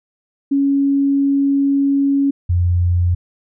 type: tone pair in turn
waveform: sine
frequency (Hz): 278.1 / 88.1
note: C#4 / F2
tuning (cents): +6 / +16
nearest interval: octave + minor sixth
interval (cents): 1990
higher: first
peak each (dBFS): -12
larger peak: neither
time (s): 0.51-2.31 / 2.49-3.15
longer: first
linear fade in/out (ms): 10
effects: none